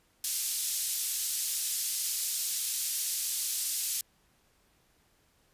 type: band-pass noise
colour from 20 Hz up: white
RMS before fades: -32 dBFS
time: 0.24-4.01 s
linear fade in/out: 2 ms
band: 4700 to 13000 Hz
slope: 12 dB/octave
effects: pink hiss -68 dBFS RMS until 5.53 s + resampled to 32000 Hz